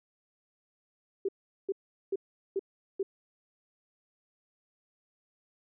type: tone bursts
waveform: sine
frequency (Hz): 390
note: G4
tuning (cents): -9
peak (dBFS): -27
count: 5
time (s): 1.25-3.03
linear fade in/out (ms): 5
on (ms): 36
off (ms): 400
effects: none